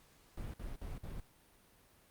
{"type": "noise bursts", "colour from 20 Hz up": "brown", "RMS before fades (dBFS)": -43, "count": 4, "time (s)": [0.37, 1.203], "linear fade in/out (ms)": 5, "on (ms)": 170, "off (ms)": 51, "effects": ["pink hiss -66 dBFS RMS until 2.1 s", "Opus 48 kbps"]}